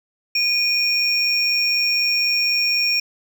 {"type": "tone pair together", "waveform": "triangle", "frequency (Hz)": [2452, 5524], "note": ["D#7", "F8"], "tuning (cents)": [-26, -20], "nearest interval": "octave + major second", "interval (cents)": 1406, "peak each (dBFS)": -18, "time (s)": [0.35, 3], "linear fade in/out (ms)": 5, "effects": []}